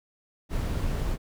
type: noise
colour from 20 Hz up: brown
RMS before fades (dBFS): -28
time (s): 0.49-1.18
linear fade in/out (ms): 50
effects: none